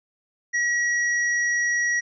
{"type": "tone", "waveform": "square", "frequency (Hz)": 1915, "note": "A#6", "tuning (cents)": 46, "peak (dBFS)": -21, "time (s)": [0.53, 2.01], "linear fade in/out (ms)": 20, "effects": ["resampled to 16000 Hz"]}